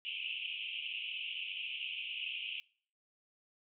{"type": "band-pass noise", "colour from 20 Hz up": "pink", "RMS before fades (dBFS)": -41, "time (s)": [0.05, 2.6], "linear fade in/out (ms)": 0, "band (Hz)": [2500, 3100], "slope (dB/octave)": 96, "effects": ["noise-tail reverb RT60 0.5 s tail -24 dB re dry"]}